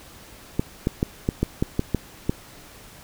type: clicks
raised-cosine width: 3 ms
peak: -7 dBFS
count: 9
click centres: 0.595 / 0.871 / 1.029 / 1.289 / 1.43 / 1.625 / 1.794 / 1.947 / 2.295 s
effects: pink hiss -46 dBFS RMS until 3.03 s